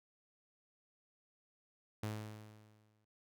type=tone with exponential decay; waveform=sawtooth; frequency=107.2 Hz; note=A2; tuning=45 cents flat; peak=-33 dBFS; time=2.03-3.05 s; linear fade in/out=5 ms; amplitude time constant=220 ms; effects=none